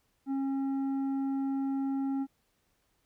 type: tone with tanh clipping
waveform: sine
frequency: 271.7 Hz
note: C#4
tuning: 35 cents flat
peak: -30 dBFS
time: 0.26-2.27 s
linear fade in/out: 50 ms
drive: 7 dB
effects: pink hiss -74 dBFS RMS until 3.05 s